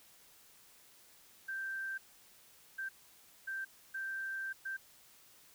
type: tone bursts at uneven times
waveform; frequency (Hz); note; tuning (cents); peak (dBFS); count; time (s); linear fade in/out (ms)
sine; 1568; G6; 0; -37; 5; 1.48-1.98 / 2.78-2.89 / 3.47-3.65 / 3.94-4.53 / 4.65-4.77; 10
effects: white hiss -62 dBFS RMS until 5.54 s